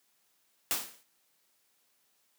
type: noise with exponential decay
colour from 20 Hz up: white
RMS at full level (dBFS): -27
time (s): 0.71-1.03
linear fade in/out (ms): 0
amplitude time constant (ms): 68
effects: white hiss -72 dBFS RMS until 2.38 s + high-pass 150 Hz 12 dB/octave